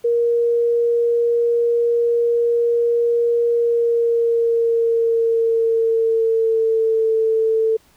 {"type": "tone with pitch glide", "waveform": "sine", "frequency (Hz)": [470.9, 444.5], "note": ["A#4", "A4"], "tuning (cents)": [18, 18], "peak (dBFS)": -14, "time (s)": [0.04, 7.77], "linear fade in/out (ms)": 10, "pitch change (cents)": -100, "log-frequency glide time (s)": [3.47, 7.13], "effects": ["pink hiss -55 dBFS RMS until 7.96 s"]}